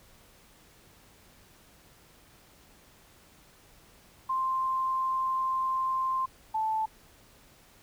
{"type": "tone pair in turn", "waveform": "sine", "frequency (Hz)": [1048, 876.1], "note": ["C6", "A5"], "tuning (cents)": [2, -8], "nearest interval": "minor third", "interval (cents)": 310, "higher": "first", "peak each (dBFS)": -26, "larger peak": "neither", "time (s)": [[4.29, 6.26], [6.54, 6.86]], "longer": "first", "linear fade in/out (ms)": 10, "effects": ["pink hiss -58 dBFS RMS until 7.82 s"]}